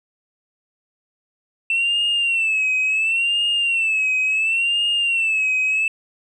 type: tone with vibrato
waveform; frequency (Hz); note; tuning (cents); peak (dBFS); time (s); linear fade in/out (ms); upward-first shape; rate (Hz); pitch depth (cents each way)
sine; 2678; E7; +27; -15; 1.7-5.88; 2; sine; 0.71; 100
effects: tanh soft clip ceiling -14 dBFS